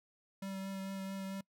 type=tone with vibrato; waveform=square; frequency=193.4 Hz; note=G3; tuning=23 cents flat; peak=-40 dBFS; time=0.42-1.41 s; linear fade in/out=5 ms; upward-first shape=triangle; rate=4.5 Hz; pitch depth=16 cents each way; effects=noise-tail reverb RT60 0.1 s tail -24 dB re dry